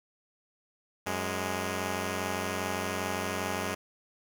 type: tone pair together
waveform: 5% pulse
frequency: 92.5 / 207.5 Hz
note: F#2 / G#3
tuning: 0 / -1 cents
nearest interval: octave + major second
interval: 1399 cents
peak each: -22 dBFS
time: 1.06-3.75 s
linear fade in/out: 10 ms
effects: none